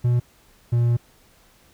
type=tone pair in turn; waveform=triangle; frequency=121.5 / 119.07 Hz; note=B2 / A#2; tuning=-28 / +37 cents; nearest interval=unison; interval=35 cents; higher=first; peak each=-14 / -14 dBFS; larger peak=neither; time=0.04-0.2 / 0.72-0.97 s; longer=second; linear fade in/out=10 ms; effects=pink hiss -56 dBFS RMS until 1.73 s